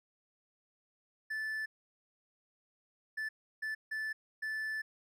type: tone bursts at uneven times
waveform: triangle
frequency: 1750 Hz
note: A6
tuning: 10 cents flat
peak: -33 dBFS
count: 5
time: 1.3-1.66 / 3.17-3.29 / 3.62-3.75 / 3.91-4.13 / 4.42-4.82 s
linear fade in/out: 10 ms
effects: none